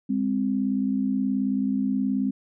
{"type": "tone pair together", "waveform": "sine", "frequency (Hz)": [202.9, 261.6], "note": ["G#3", "C4"], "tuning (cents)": [-40, 0], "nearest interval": "major third", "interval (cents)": 440, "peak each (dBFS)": [-25, -24], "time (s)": [0.09, 2.31], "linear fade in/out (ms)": 10, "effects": []}